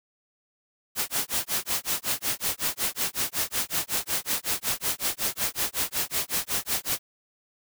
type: noise with tremolo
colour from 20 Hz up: white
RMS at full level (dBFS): -25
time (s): 0.95-6.99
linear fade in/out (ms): 50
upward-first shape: sine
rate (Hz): 5.4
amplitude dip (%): 100
effects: none